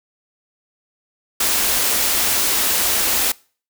white band-stop noise, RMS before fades -18 dBFS, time 1.4-3.32 s, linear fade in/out 5 ms, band 100 to 190 Hz, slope 96 dB/octave, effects noise-tail reverb RT60 0.4 s tail -24 dB re dry

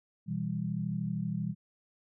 sine chord, E minor, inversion second, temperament just, 123.61 / 164.81 / 197.78 Hz, B2 / E3 / G3, +2 / 0 / +16 cents, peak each -37 / -34 / -35 dBFS, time 0.26-1.55 s, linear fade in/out 50 ms, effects none

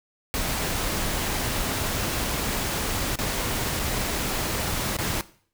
pink noise with dropouts, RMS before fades -27 dBFS, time 0.34-5.21 s, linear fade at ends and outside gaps 0 ms, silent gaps 3.156-3.188 / 3.793-3.797 / 4.967-4.987 s, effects noise-tail reverb RT60 0.5 s tail -17 dB re dry

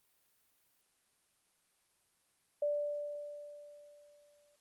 sine tone with exponential decay, 586 Hz, D5, 4 cents flat, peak -29 dBFS, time 2.62-4.56 s, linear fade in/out 5 ms, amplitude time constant 420 ms, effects white hiss -74 dBFS RMS until 4.6 s + Opus 32 kbps

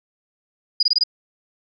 sine tone bursts, 4909 Hz, D#8, 24 cents flat, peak -13 dBFS, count 5, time 0.8-1.037 s, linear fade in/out 5 ms, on 29 ms, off 23 ms, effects none

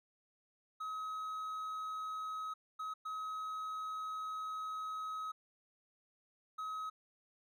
triangle tone bursts at uneven times, 1274 Hz, D#6, 41 cents sharp, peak -37 dBFS, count 4, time 0.8-2.54 / 2.79-2.94 / 3.05-5.32 / 6.58-6.9 s, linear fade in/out 10 ms, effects none

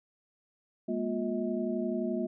sine tone cluster, 206.8 / 238.4 / 355.9 / 638 Hz, G#3 / A#3 / F4 / D#5, -7 / +39 / +33 / +43 cents, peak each -35 / -33 / -34 / -37 dBFS, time 0.88-2.27 s, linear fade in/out 10 ms, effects none

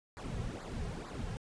brown noise with flanger, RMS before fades -40 dBFS, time 0.17-1.37 s, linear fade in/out 0 ms, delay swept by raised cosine 0.33 to 3.43 ms, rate 2.2 Hz, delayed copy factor -0.8, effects resampled to 22050 Hz

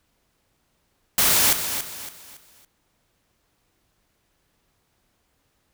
white noise with echo, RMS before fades -18 dBFS, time 1.18-1.53 s, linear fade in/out 2 ms, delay 280 ms, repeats 4, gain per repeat -9 dB, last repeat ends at 2.65 s, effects pink hiss -69 dBFS RMS until 5.73 s

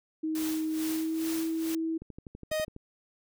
sine tone with pitch glide, 315.1 to 324.3 Hz, D#4 to E4, +22 to -28 cents, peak -28 dBFS, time 0.23-1.98 s, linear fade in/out 10 ms, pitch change +50 cents, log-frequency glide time 0.75-1.3 s
white noise with tremolo, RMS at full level -38 dBFS, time 0.35-1.75 s, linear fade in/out 2 ms, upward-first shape sine, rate 2.3 Hz, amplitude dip 80%
click train, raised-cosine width 3 ms, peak -30 dBFS, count 10, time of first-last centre 2.02-2.764 s, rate 12.1 Hz
45% pulse tone, 622.3 Hz, D#5, in tune, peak -28 dBFS, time 2.51-2.65 s, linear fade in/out 10 ms
effects none

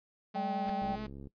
sawtooth tone with vibrato, 213.8 Hz, A3, 49 cents flat, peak -35 dBFS, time 0.34-1.07 s, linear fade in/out 10 ms, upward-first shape square, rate 9.2 Hz, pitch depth 10 cents each way
harmonic tone, 196 Hz, G3, in tune, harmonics 1 / 3 / 4, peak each -38 / -43 / -33 dBFS, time 0.35-0.96 s, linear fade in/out 10 ms
pink noise with exponential growth, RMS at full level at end -40 dBFS, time 0.6-0.7 s, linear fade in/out 5 ms, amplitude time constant 20 ms
click train, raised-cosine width 3 ms, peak -34 dBFS, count 32, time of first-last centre 0.82-1.271 s, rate 68.7 Hz
effects noise-tail reverb RT60 0.1 s tail -19 dB re dry + resampled to 11025 Hz

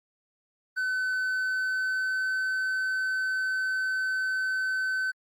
triangle tone with pitch glide, 1515 to 1524.7 Hz, F#6 to G6, +40 to -48 cents, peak -24 dBFS, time 0.76-5.12 s, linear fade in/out 20 ms, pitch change +12 cents, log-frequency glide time 1.19-2.37 s, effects Opus 32 kbps

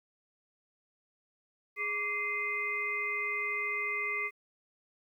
harmonic tone with a mistuned harmonic, 415.3 Hz, G#4, in tune, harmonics 1 / 3 / 5 / 6, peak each -43 / -40 / -32 / -39 dBFS, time 1.76-4.31 s, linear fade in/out 50 ms, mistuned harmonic 3, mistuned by -120 cents, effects 11-bit

